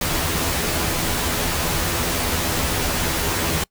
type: noise with comb filter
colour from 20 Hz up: pink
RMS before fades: -22 dBFS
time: 0.01-3.64 s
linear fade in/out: 5 ms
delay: 12 ms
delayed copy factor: +0.6
effects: noise-tail reverb RT60 0.1 s tail -25 dB re dry